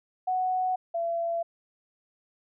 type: tone pair in turn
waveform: sine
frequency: 741 / 675.8 Hz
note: F#5 / E5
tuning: +2 / +43 cents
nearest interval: major second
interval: 159 cents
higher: first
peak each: -24 / -26 dBFS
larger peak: first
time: 0.27-0.76 / 0.94-1.43 s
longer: neither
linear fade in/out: 10 ms
effects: none